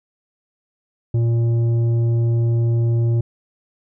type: tone with tanh clipping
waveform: sine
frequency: 116.54 Hz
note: A#2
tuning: in tune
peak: -16 dBFS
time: 1.14-3.21 s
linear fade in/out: 5 ms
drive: 8 dB
effects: none